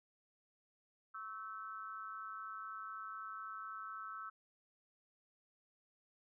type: tone with amplitude modulation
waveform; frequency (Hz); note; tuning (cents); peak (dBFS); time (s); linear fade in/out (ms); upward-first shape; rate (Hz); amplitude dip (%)
sine; 1314; E6; -6; -40; 1.14-4.3; 10; sine; 204; 90
effects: none